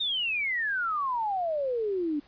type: exponential sweep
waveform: sine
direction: down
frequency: 3729 to 284.3 Hz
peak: -26 dBFS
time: 0-2.2 s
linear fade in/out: 10 ms
effects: pink hiss -59 dBFS RMS until 2.27 s + resampled to 11025 Hz